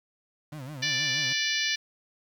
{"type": "tone with vibrato", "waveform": "35% pulse", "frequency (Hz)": 140, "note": "C#3", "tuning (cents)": 18, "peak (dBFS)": -36, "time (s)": [0.52, 1.33], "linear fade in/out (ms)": 5, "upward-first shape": "sine", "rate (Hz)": 6.3, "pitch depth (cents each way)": 180}
{"type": "harmonic tone", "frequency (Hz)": 587.3, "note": "D5", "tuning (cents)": 0, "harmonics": [3, 4, 5, 6, 7, 8, 9, 10], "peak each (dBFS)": [-31, -32, -33, -34, -34, -35, -36, -36], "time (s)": [0.82, 1.76], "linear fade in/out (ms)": 10}
{"effects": ["9-bit"]}